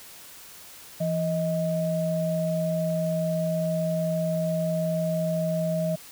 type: tone pair together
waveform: sine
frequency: 167.74 / 630 Hz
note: E3 / D#5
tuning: +30 / +21 cents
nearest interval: octave + major seventh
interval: 2291 cents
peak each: -26 dBFS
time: 1-5.96 s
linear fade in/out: 10 ms
effects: white hiss -46 dBFS RMS until 6.11 s